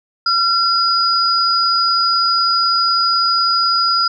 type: tone pair together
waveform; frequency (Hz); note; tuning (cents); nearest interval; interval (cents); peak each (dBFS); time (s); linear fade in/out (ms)
sine; 1362 / 4930; F6 / D#8; -44 / -17; octave + minor seventh; 2227; -15; 0.26-4.08; 5
effects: none